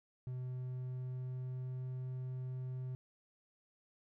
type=tone with pitch glide; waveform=triangle; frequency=126.8 to 128.27 Hz; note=B2 to C3; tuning=+46 to -34 cents; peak=-37 dBFS; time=0.27-2.95 s; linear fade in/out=0 ms; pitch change=+20 cents; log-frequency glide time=0.38-1.91 s; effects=none